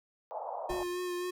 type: band-pass noise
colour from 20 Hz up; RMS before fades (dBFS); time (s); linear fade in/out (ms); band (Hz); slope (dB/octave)
pink; -39; 0.31-0.83; 0; 570 to 950; 48
type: tone with vibrato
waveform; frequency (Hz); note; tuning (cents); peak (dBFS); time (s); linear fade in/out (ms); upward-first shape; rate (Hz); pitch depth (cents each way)
square; 357.7; F4; +41; -34; 0.69-1.31; 10; sine; 3.8; 21
type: noise with exponential decay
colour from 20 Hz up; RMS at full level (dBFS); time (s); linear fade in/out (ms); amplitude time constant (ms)
brown; -40; 0.7-1.03; 1; 70
effects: none